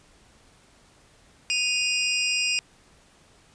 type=tone pair together; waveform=25% pulse; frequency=2489 / 2800 Hz; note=D#7 / F7; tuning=0 / +4 cents; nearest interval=major second; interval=204 cents; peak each=-20 / -23 dBFS; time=1.5-2.59 s; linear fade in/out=0 ms; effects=pink hiss -57 dBFS RMS until 3.54 s + resampled to 22050 Hz